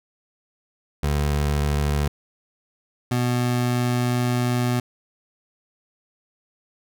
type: tone pair in turn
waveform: 25% pulse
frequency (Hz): 73 / 122.77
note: D2 / B2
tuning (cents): -10 / -10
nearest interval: major sixth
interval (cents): 900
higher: second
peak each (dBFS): -16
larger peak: neither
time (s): 1.03-2.08 / 3.11-4.8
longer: second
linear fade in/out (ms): 5
effects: none